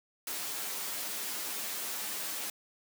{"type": "noise with comb filter", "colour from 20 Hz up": "white", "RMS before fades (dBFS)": -37, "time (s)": [0.27, 2.5], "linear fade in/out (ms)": 2, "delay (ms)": 9.7, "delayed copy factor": 0.65, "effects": ["high-pass 200 Hz 12 dB/octave"]}